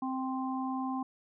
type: harmonic tone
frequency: 261.6 Hz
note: C4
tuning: in tune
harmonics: 1 / 3 / 4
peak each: -33 / -38 / -39 dBFS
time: 0.02-1.03 s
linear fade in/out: 5 ms
effects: none